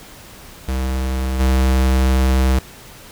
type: tone with level steps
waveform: square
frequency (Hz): 65.1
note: C2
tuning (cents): -8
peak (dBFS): -19 / -13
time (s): 0.68-2.59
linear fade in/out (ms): 5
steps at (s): 1.39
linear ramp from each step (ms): 20
effects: pink hiss -40 dBFS RMS until 3.11 s